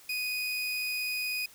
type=tone; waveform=30% pulse; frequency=2489 Hz; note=D#7; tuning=in tune; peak=-28 dBFS; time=0.09-1.46 s; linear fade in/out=5 ms; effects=white hiss -55 dBFS RMS until 1.54 s